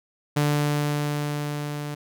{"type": "tone with level ramp", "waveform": "sawtooth", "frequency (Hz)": 147.1, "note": "D3", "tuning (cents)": 3, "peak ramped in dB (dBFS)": [-15, -26], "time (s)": [0.36, 1.95], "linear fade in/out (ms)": 10, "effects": []}